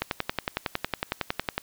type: click train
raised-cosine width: 0.3 ms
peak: -9 dBFS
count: 18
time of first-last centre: 0.02-1.58 s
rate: 10.9 Hz
effects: white hiss -54 dBFS RMS until 1.62 s